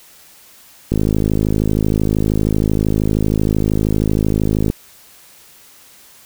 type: click train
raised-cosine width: 3 ms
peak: -3 dBFS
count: 201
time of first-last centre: 0.92-4.701 s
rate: 52.9 Hz
effects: white hiss -45 dBFS RMS until 6.25 s